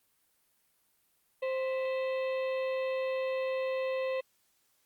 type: harmonic tone with a mistuned harmonic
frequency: 523.3 Hz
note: C5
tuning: in tune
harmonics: 1 / 2 / 4 / 5 / 6 / 7 / 8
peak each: -30 / -43 / -45 / -44 / -54 / -56 / -57 dBFS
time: 1.42-4.21 s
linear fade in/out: 10 ms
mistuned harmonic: 4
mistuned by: -94 cents
effects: white hiss -72 dBFS RMS until 4.85 s + Opus 32 kbps